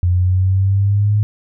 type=exponential sweep; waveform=sine; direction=up; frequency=88.1 to 105.9 Hz; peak=-11 dBFS; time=0.03-1.23 s; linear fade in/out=0 ms; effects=none